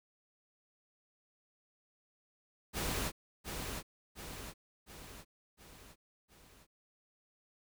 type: noise with echo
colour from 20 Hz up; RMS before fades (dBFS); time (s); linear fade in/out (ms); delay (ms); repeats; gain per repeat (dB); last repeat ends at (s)
pink; -36; 2.73-3.12; 50; 710; 5; -5; 6.67
effects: none